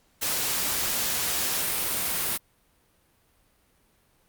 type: noise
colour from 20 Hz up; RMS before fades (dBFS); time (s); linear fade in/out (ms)
white; -27; 0.21-2.38; 20
effects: pink hiss -65 dBFS RMS until 4.28 s + Opus 48 kbps